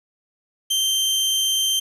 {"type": "tone", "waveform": "sawtooth", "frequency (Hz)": 3136, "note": "G7", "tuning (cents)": 0, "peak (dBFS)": -15, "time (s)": [0.7, 1.8], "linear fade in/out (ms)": 10, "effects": ["resampled to 32000 Hz", "8-bit"]}